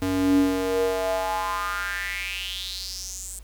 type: tone with high-pass filter sweep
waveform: square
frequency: 93.7 Hz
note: F#2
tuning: 22 cents sharp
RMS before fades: -26 dBFS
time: 0.02-3.39 s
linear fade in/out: 0 ms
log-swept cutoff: 190 to 8500 Hz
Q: 5.4
effects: added 50 Hz sine -41 dBFS peak until 3.43 s + pink hiss -56 dBFS RMS until 3.43 s